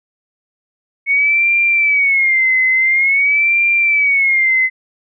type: tone with vibrato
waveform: sine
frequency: 2205 Hz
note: C#7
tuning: 10 cents flat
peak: -10 dBFS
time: 1.06-4.7 s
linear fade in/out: 50 ms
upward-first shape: sine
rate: 0.48 Hz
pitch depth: 130 cents each way
effects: none